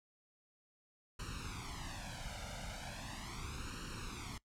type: noise with flanger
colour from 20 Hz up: pink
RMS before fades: -45 dBFS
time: 1.19-4.38 s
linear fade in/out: 5 ms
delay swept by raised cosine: 0.71 to 1.38 ms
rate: 0.38 Hz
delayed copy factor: +0.9
effects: noise-tail reverb RT60 0.1 s tail -20 dB re dry + low-pass 8000 Hz 12 dB/octave